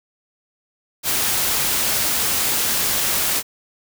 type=noise; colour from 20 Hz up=white; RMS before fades=-20 dBFS; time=1.03-3.43 s; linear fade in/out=50 ms; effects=none